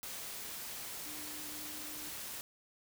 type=tone in noise; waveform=sine; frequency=301.3 Hz; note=D4; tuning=44 cents sharp; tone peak=-52 dBFS; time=1.06-2.09 s; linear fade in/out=0 ms; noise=white; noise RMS=-44 dBFS; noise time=0.03-2.41 s; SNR=-11 dB; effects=none